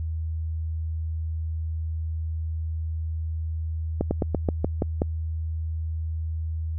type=slowing click train; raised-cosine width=2 ms; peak=-9 dBFS; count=8; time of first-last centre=4.01-5.019 s; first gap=100 ms; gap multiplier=1.12; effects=added 80 Hz sine -26 dBFS peak until 6.78 s